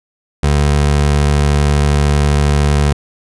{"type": "tone", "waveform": "25% pulse", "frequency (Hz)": 72.7, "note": "D2", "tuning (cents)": -17, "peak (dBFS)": -6, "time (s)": [0.43, 2.93], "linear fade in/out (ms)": 5, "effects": ["resampled to 24000 Hz"]}